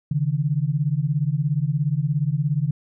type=beating tone pair; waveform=sine; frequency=138.7 / 155.7 Hz; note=C#3 / D#3; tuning=+1 / +2 cents; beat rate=17 Hz; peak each=-22 dBFS; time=0.11-2.71 s; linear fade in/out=5 ms; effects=none